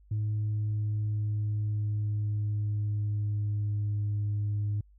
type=tone with pitch glide; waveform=sine; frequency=106.3 to 103.63 Hz; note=G#2 to G#2; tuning=+41 to -3 cents; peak=-25 dBFS; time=0.11-4.81 s; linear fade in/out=5 ms; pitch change=-44 cents; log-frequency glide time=0.32-4.05 s; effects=tanh soft clip ceiling -25 dBFS + added 50 Hz sine -55 dBFS peak until 4.98 s